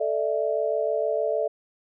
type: chord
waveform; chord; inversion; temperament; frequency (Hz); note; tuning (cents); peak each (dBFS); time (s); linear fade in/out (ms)
sine; A suspended fourth; none; equal with one note detuned; 440 / 592.8 / 659.3; A4 / D5 / E5; 0 / +16 / 0; -27 / -26 / -27; 0-1.48; 10
effects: none